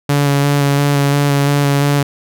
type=tone with vibrato; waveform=sawtooth; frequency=142.2 Hz; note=C#3; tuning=45 cents sharp; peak=-7 dBFS; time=0.09-2.03 s; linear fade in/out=5 ms; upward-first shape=square; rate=2.9 Hz; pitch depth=14 cents each way; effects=none